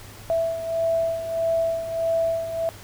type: beating tone pair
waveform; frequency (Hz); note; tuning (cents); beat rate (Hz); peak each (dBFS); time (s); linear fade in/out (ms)
sine; 660 / 661.6; E5 / E5; +2 / +6; 1.6; -22 / -28; 0.3-2.69; 0
effects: added 103 Hz sine -45 dBFS peak until 2.83 s + pink hiss -44 dBFS RMS until 2.83 s